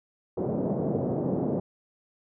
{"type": "band-pass noise", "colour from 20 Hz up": "pink", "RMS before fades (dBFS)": -28, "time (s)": [0.37, 1.6], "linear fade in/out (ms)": 5, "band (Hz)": [140, 600], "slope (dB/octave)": 24, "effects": []}